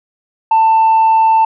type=tone; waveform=sine; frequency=890 Hz; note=A5; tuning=20 cents sharp; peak=-5 dBFS; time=0.51-1.45 s; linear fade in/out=5 ms; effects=tanh soft clip ceiling -5 dBFS